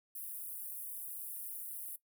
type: high-pass noise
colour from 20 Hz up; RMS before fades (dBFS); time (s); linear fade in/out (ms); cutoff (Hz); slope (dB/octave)
pink; -44; 0.15-1.96; 5; 10000; 48
effects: noise-tail reverb RT60 0.1 s tail -17 dB re dry

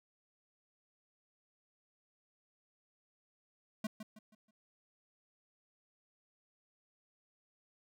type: tone with echo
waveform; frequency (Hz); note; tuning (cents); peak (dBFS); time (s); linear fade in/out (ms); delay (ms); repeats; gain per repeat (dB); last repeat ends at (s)
square; 215.9; A3; -33; -35; 3.84-3.87; 5; 160; 4; -9; 4.51
effects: none

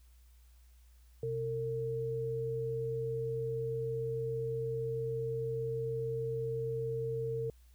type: tone pair together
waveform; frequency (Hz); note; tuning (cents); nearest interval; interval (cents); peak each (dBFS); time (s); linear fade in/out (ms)
sine; 127.5 / 454.4; C3 / A#4; -44 / -44; octave + minor seventh; 2200; -38 / -34; 1.23-7.5; 2
effects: added 60 Hz sine -57 dBFS peak until 7.74 s + white hiss -71 dBFS RMS until 7.74 s

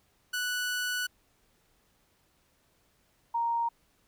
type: tone pair in turn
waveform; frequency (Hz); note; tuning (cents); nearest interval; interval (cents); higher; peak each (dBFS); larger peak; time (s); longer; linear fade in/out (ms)
sawtooth / sine; 1480 / 932.3; F#6 / A#5; 0 / 0; minor sixth; 800; first; -26; neither; 0.33-1.07 / 3.34-3.69; first; 10
effects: pink hiss -69 dBFS RMS until 4.07 s

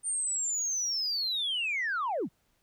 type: linear sweep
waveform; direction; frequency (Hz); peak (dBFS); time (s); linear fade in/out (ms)
sine; down; 9000 to 116.54; -27; 0.03-2.29; 50
effects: tanh soft clip ceiling -25 dBFS + pink hiss -72 dBFS RMS until 2.62 s

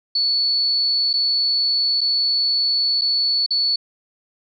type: tone with dropouts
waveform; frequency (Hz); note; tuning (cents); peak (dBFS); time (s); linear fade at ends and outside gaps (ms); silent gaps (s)
sine; 4435; C#8; 0; -16; 0.15-3.76; 5; 1.131-1.137 / 2.008-2.013 / 3.012-3.017 / 3.463-3.506
effects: none

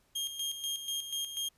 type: tone with tremolo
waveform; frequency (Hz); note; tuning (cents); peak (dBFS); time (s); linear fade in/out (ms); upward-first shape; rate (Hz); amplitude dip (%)
sawtooth; 3223; G7; +47; -29; 0.15-1.49; 10; square; 4.1; 60
effects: pink hiss -70 dBFS RMS until 1.57 s + resampled to 32000 Hz

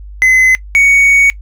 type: tone pair in turn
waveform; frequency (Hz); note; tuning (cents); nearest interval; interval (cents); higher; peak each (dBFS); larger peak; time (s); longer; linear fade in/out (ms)
triangle; 2039 / 2234; C7 / C#7; -45 / +13; major second; 158; second; -3; neither; 0.22-0.55 / 0.75-1.3; second; 0
effects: noise-tail reverb RT60 0.1 s tail -20 dB re dry + added 50 Hz sine -27 dBFS peak until 1.41 s

